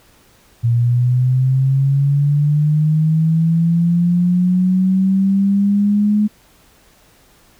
sine linear sweep, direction up, 116.54 to 211.2 Hz, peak -11 dBFS, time 0.63-6.28 s, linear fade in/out 20 ms, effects pink hiss -51 dBFS RMS until 7.59 s

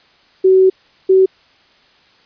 sine tone pair in turn, 377.2 / 379 Hz, F#4 / F#4, +33 / +42 cents, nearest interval unison, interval 9 cents, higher second, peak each -6 dBFS, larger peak neither, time 0.44-0.7 / 1.09-1.26 s, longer first, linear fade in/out 10 ms, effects white hiss -51 dBFS RMS until 2.25 s + resampled to 11025 Hz

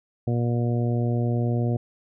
harmonic tone, 119.4 Hz, A#2, 42 cents sharp, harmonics 1 / 2 / 3 / 4 / 5 / 6, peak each -22 / -28 / -32 / -34 / -36 / -38 dBFS, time 0.27-1.77 s, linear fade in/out 5 ms, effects none

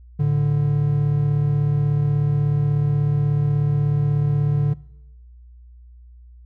triangle tone pair together, 110 / 146.44 Hz, A2 / D3, 0 / -5 cents, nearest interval perfect fourth, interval 495 cents, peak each -21 / -15 dBFS, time 0.19-4.74 s, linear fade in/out 10 ms, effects noise-tail reverb RT60 1.0 s tail -23 dB re dry + added 60 Hz sine -42 dBFS peak until 6.45 s

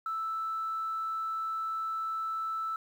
sine tone, 1318.5 Hz, E6, in tune, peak -30 dBFS, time 0.06-2.76 s, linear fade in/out 2 ms, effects tanh soft clip ceiling -27 dBFS + 10-bit

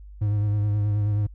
triangle tone with vibrato, 103.83 Hz, G#2, in tune, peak -18 dBFS, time 0.21-1.27 s, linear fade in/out 10 ms, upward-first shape sine, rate 9.4 Hz, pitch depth 30 cents each way, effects added 50 Hz sine -40 dBFS peak until 1.34 s

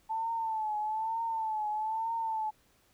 sine tone with vibrato, 880 Hz, A5, in tune, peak -30 dBFS, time 0.09-2.51 s, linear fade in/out 20 ms, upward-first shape triangle, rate 1.1 Hz, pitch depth 79 cents each way, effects pink hiss -67 dBFS RMS until 2.93 s

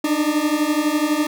40% pulse beating tone pair, 294.6 / 306.6 Hz, D4 / D#4, +6 / -25 cents, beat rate 12 Hz, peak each -20 / -19 dBFS, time 0.04-1.27 s, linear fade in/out 5 ms, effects none

